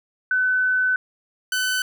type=tone pair in turn; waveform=sine / sawtooth; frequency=1509 / 1509 Hz; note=F#6 / F#6; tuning=+34 / +34 cents; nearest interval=unison; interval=0 cents; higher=neither; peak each=-17 dBFS; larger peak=neither; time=0.31-0.96 / 1.52-1.82 s; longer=first; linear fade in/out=2 ms; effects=none